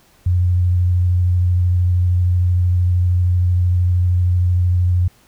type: tone with vibrato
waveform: sine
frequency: 89.3 Hz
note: F2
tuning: 39 cents sharp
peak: -12 dBFS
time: 0.26-5.08 s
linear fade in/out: 5 ms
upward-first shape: sine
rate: 13 Hz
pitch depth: 17 cents each way
effects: pink hiss -53 dBFS RMS until 5.27 s